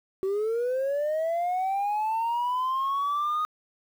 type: linear sweep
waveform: sine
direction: up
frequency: 376.4 to 1244.5 Hz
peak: -22 dBFS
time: 0.23-3.45 s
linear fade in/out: 0 ms
effects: tanh soft clip ceiling -23 dBFS + 9-bit